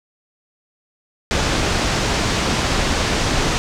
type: low-pass noise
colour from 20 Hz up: pink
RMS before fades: -19 dBFS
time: 1.31-3.58 s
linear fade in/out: 0 ms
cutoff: 7000 Hz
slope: 24 dB/octave
effects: none